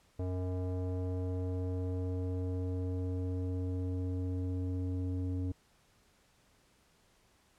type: tone with low-pass filter sweep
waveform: square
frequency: 91.6 Hz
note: F#2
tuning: 17 cents flat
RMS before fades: -35 dBFS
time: 0.19-5.52 s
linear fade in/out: 5 ms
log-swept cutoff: 580 to 330 Hz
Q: 1.8
effects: pink hiss -68 dBFS RMS until 7.58 s + low-pass 11000 Hz 12 dB/octave